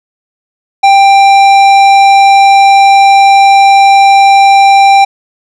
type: tone with tanh clipping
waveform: sine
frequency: 789 Hz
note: G5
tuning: 11 cents sharp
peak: -3 dBFS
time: 0.83-5.05 s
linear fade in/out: 10 ms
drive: 14 dB
effects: none